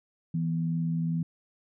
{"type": "tone pair together", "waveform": "sine", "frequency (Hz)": [164.79, 246.9], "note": ["E3", "B3"], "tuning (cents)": [0, 0], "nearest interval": "perfect fifth", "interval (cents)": 700, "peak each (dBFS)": [-26, -36], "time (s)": [0.34, 1.23], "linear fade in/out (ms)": 5, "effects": []}